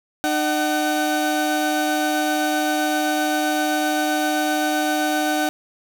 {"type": "tone pair together", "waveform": "30% pulse", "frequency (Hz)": [303.1, 753.9], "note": ["D#4", "F#5"], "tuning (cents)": [-45, 32], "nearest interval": "octave + major third", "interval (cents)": 1577, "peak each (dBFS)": -19, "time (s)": [0.24, 5.49], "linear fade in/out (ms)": 0, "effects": []}